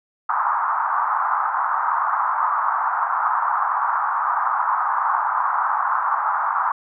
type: band-pass noise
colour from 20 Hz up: white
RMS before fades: -21 dBFS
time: 0.29-6.72 s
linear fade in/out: 5 ms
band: 850 to 1300 Hz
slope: 48 dB/octave
effects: none